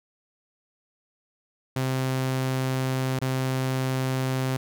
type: tone with dropouts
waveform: sawtooth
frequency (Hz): 130.81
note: C3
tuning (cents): 0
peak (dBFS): -20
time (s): 1.76-4.57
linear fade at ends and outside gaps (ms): 5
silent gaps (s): 3.191-3.215
effects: none